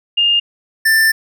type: tone pair in turn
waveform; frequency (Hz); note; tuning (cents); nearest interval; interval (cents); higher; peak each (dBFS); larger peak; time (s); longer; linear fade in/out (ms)
sine / square; 2822 / 1777.7; F7 / A6; +17 / +17; minor sixth; 800; first; -10; neither; 0.17-0.4 / 0.85-1.12; second; 10
effects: none